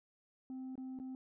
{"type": "tone with dropouts", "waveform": "sine", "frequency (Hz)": 260, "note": "C4", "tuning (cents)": -11, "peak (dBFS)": -39, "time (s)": [0.5, 1.15], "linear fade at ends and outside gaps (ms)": 1, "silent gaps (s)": [[0.755, 0.778], [0.989, 0.999]], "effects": ["tanh soft clip ceiling -41 dBFS"]}